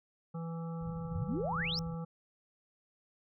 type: harmonic tone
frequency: 165.6 Hz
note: E3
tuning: 8 cents sharp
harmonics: 1 / 3 / 5 / 7 / 8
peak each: -37 / -47 / -51 / -54 / -55 dBFS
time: 0.34-2.05 s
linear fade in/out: 10 ms
type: low-pass noise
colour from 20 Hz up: white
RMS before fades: -46 dBFS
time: 0.81-1.95 s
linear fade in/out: 5 ms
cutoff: 190 Hz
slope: 96 dB/octave
type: exponential sweep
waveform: sine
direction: up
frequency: 78.1 to 5588 Hz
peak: -33 dBFS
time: 1.15-1.79 s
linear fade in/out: 0 ms
effects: none